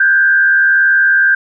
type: tone with frequency modulation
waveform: sine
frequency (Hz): 1575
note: G6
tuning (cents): +8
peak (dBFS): -7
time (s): 0-1.35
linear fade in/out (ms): 5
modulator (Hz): 81.4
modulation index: 0.75
effects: none